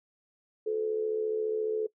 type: tone with amplitude modulation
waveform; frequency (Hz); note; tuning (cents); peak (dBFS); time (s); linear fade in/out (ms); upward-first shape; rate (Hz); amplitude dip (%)
sine; 433.8; A4; -25; -24; 0.66-1.87; 10; sine; 74.5; 60
effects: noise-tail reverb RT60 0.1 s tail -20 dB re dry